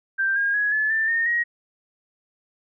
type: tone with pitch steps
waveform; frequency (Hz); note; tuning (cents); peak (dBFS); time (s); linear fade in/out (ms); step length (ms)
sine; 1573 / 1621.9 / 1672.3 / 1724.3 / 1777.9 / 1833.2 / 1890.2; G6 / G#6 / G#6 / A6 / A6 / A#6 / A#6; +6 / -41 / +12 / -35 / +18 / -29 / +24; -19; 0.18-1.44; 20; 180
effects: none